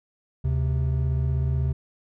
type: tone pair together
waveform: triangle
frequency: 75.47 / 131.4 Hz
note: D2 / C3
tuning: +48 / +8 cents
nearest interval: minor seventh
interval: 960 cents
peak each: -22 dBFS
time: 0.44-1.73 s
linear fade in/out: 10 ms
effects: none